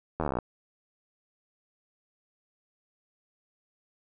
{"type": "slowing click train", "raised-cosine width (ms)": 1, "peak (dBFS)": -15, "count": 14, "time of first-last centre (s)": [0.2, 0.387], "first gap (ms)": 12, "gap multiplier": 1.03, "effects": []}